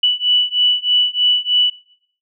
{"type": "beating tone pair", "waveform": "sine", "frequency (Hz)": [2960, 2963.2], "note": ["F#7", "F#7"], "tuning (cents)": [0, 2], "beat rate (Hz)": 3.2, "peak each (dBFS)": [-16, -15], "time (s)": [0.03, 1.7], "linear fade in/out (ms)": 5, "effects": ["noise-tail reverb RT60 0.7 s tail -22 dB re dry"]}